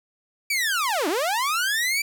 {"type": "linear two-way sweep", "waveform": "sawtooth", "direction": "down then up", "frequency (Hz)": [2349, 281.6, 2349], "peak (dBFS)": -18, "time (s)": [0.5, 2.02], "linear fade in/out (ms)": 5, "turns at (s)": 1.08, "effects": []}